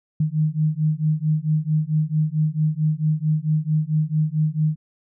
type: beating tone pair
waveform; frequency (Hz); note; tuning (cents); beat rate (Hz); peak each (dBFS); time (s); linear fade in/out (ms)
sine; 152.4 / 156.9; D#3 / D#3; -36 / +15; 4.5; -21; 0.2-4.76; 5
effects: none